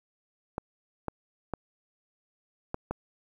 clicks, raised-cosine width 1 ms, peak -17 dBFS, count 5, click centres 0.581 / 1.083 / 1.537 / 2.744 / 2.91 s, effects 9-bit

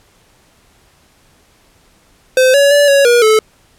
square tone with pitch steps, 515 / 564 / 577 / 558 / 479 / 434.6 Hz, C5 / C#5 / D5 / C#5 / A#4 / A4, -28 / +30 / -31 / +11 / +47 / -21 cents, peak -7 dBFS, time 2.37-3.39 s, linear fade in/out 2 ms, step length 170 ms, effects pink hiss -51 dBFS RMS until 3.78 s + low-pass 12000 Hz 12 dB/octave

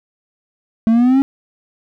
triangle exponential sweep, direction up, 220 to 277.2 Hz, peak -7 dBFS, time 0.87-1.22 s, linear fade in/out 0 ms, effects none

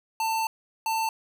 square tone pair in turn, 892 / 892 Hz, A5 / A5, +23 / +23 cents, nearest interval unison, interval 0 cents, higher neither, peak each -25 dBFS, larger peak neither, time 0.2-0.47 / 0.86-1.09 s, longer first, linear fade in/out 2 ms, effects none

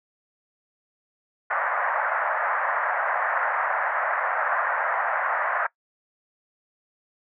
white band-pass noise, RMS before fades -25 dBFS, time 1.5-5.67 s, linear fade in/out 10 ms, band 590 to 1800 Hz, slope 48 dB/octave, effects noise-tail reverb RT60 0.1 s tail -21 dB re dry

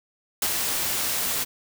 white noise with ADSR envelope, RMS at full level -23 dBFS, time 0.42-1.45 s, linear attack 3 ms, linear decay 61 ms, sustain -3 dB, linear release 24 ms, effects none

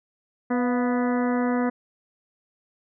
harmonic tone with a mistuned harmonic, 246.9 Hz, B3, in tune, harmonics 1 / 2 / 3 / 4 / 5 / 6 / 7 / 8, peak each -22 / -28 / -32 / -34 / -36 / -38 / -39 / -40 dBFS, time 0.5-1.7 s, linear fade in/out 10 ms, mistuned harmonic 3, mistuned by -54 cents, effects none

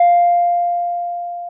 sine tone with level ramp, 698.5 Hz, F5, in tune, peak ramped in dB -5 to -25 dBFS, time 0-1.49 s, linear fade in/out 5 ms, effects tanh soft clip ceiling -6 dBFS

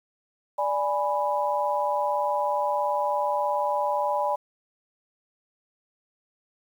sine chord, G# diminished, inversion second, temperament equal, 587.3 / 830.6 / 987.8 Hz, D5 / G#5 / B5, 0 / 0 / 0 cents, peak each -27 dBFS, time 0.58-4.36 s, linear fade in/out 10 ms, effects 9-bit

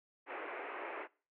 pink band-pass noise, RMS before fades -44 dBFS, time 0.26-1.08 s, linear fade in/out 50 ms, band 330 to 2500 Hz, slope 48 dB/octave, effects noise-tail reverb RT60 0.4 s tail -23 dB re dry

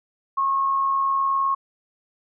sine tone with amplitude modulation, 1088 Hz, C#6, 33 cents flat, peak -17 dBFS, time 0.37-1.55 s, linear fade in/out 10 ms, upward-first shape sine, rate 79.7 Hz, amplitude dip 35%, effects none

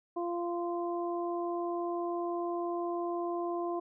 harmonic tone, 345.9 Hz, F4, 17 cents flat, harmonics 1 / 2 / 3, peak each -33 / -37 / -40 dBFS, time 0.16-3.8 s, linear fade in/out 10 ms, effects none

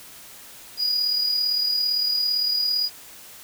triangle tone with amplitude modulation, 4900 Hz, D#8, 27 cents flat, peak -17 dBFS, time 0.77-2.9 s, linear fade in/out 50 ms, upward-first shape sine, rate 37.7 Hz, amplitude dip 45%, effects white hiss -44 dBFS RMS until 3.43 s

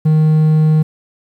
triangle tone, 155.6 Hz, D#3, in tune, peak -6 dBFS, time 0.05-0.83 s, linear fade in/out 10 ms, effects 8-bit

